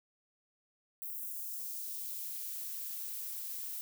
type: noise with high-pass filter sweep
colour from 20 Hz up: violet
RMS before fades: -41 dBFS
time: 1.02-3.81 s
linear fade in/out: 0 ms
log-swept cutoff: 12000 to 230 Hz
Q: 0.82
effects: none